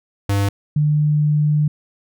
square / sine tone pair in turn, 100 / 149.83 Hz, G2 / D3, +35 / +35 cents, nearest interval perfect fifth, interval 700 cents, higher second, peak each -16 / -13 dBFS, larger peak second, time 0.29-0.49 / 0.76-1.68 s, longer second, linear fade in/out 5 ms, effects none

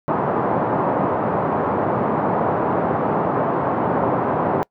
white band-pass noise, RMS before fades -20 dBFS, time 0.08-4.63 s, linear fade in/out 0 ms, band 110 to 1000 Hz, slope 24 dB/octave, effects noise-tail reverb RT60 0.1 s tail -24 dB re dry

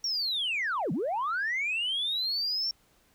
sine linear two-way sweep, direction down then up, 5650 to 139.9 to 5520 Hz, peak -26 dBFS, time 0.04-2.71 s, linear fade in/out 2 ms, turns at 0.92 s, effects tanh soft clip ceiling -24 dBFS + pink hiss -65 dBFS RMS until 3.14 s

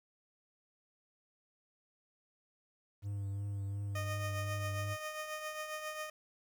triangle tone with vibrato, 100 Hz, G2, 35 cents sharp, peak -34 dBFS, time 3.02-4.97 s, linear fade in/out 50 ms, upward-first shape triangle, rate 2.8 Hz, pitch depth 28 cents each way
15% pulse tone with tremolo, 616 Hz, D#5, 17 cents flat, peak -31 dBFS, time 3.95-6.1 s, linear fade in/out 5 ms, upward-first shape triangle, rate 7.4 Hz, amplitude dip 55%
effects 11-bit

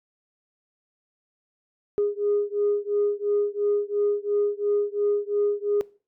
sine beating tone pair, 410 / 412.9 Hz, G#4 / G#4, -22 / -10 cents, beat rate 2.9 Hz, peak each -24 dBFS, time 1.98-5.81 s, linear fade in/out 0 ms, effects noise-tail reverb RT60 0.4 s tail -22 dB re dry + tanh soft clip ceiling -15 dBFS

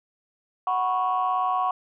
sine chord, F# suspended fourth, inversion none, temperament equal with one note detuned, 740 / 987.8 / 1104.9 Hz, F#5 / B5 / C#6, 0 / 0 / -6 cents, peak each -24 / -28 / -24 dBFS, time 0.67-1.71 s, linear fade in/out 2 ms, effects tanh soft clip ceiling -15 dBFS

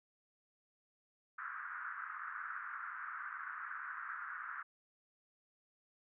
white band-pass noise, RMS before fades -45 dBFS, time 1.38-4.63 s, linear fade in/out 10 ms, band 1200 to 1600 Hz, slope 48 dB/octave, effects none

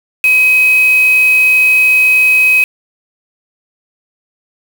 sine tone with quantisation, 2533 Hz, D#7, 30 cents sharp, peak -6 dBFS, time 0.24-2.64 s, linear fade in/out 2 ms, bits 3, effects none

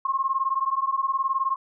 sine beating tone pair, 1065 / 1084 Hz, C6 / C#6, +30 / -39 cents, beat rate 19 Hz, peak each -25 dBFS, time 0.05-1.56 s, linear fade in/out 5 ms, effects none

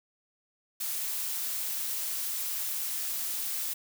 blue noise, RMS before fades -33 dBFS, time 0.8-3.74 s, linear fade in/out 10 ms, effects none

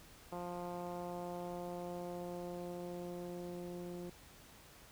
10% pulse tone with low-pass filter sweep, 176 Hz, F3, 14 cents sharp, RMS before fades -44 dBFS, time 0.32-4.1 s, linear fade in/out 5 ms, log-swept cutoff 1000 to 360 Hz, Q 1.2, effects pink hiss -59 dBFS RMS until 4.91 s

